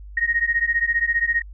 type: beating tone pair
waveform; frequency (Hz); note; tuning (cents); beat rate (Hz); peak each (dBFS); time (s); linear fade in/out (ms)
sine; 1862 / 1877; A#6 / A#6; -2 / +11; 15; -21; 0.17-1.42; 5
effects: added 50 Hz sine -36 dBFS peak until 1.53 s